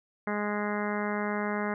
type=harmonic tone; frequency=207.7 Hz; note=G#3; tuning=in tune; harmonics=1 / 2 / 3 / 4 / 5 / 6 / 7 / 8 / 9 / 10; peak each=-32 / -35 / -37 / -38 / -39 / -40 / -40 / -41 / -42 / -42 dBFS; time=0.27-1.74 s; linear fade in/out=2 ms; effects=none